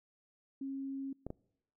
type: tone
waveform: sine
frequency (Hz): 271.4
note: C#4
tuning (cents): -36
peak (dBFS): -37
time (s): 0.61-1.13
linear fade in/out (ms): 5
type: clicks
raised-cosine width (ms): 2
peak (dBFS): -27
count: 2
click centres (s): 1.266 / 1.304
effects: noise-tail reverb RT60 0.8 s tail -25 dB re dry